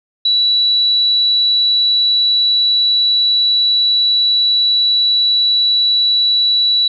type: tone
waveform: sine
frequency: 3935 Hz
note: B7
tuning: 7 cents flat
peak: -10 dBFS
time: 0.25-6.88 s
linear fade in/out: 5 ms
effects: none